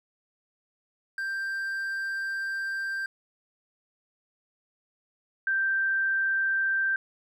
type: tone pair in turn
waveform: triangle / sine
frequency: 1577 / 1568.7 Hz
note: G6 / G6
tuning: +10 / +1 cents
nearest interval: unison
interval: 9 cents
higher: first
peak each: -27 / -23 dBFS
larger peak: second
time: 1.18-3.06 / 5.47-6.96 s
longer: first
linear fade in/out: 2 ms
effects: none